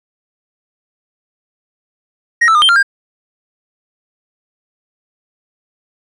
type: tone with pitch steps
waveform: triangle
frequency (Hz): 1880 / 1320 / 1214 / 3154 / 1389 / 1603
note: A#6 / E6 / D#6 / G7 / F6 / G6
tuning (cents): +14 / +2 / -43 / +10 / -10 / +38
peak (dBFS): -5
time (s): 2.41-2.83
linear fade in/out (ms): 10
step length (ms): 70
effects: resampled to 24000 Hz